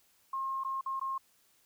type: tone with dropouts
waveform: sine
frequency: 1071 Hz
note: C6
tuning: 40 cents sharp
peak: -32 dBFS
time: 0.33-1.18 s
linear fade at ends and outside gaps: 5 ms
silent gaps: 0.637-0.647 / 0.811-0.86 / 0.997-1.012 s
effects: white hiss -68 dBFS RMS until 1.65 s